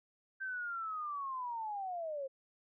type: linear sweep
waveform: sine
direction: down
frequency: 1568 to 523.3 Hz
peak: -37 dBFS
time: 0.4-2.28 s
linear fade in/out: 20 ms
effects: none